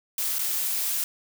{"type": "noise with dropouts", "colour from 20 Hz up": "blue", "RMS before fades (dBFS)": -27, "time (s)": [0.18, 1.04], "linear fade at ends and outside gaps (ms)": 2, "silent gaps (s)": [0.385, 0.391], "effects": []}